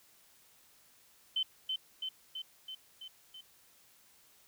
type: tone with echo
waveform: sine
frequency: 3069 Hz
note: G7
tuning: 37 cents flat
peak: -29 dBFS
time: 1.36-1.43 s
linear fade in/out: 5 ms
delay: 330 ms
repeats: 6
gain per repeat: -3 dB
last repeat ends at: 3.41 s
effects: white hiss -64 dBFS RMS until 4.47 s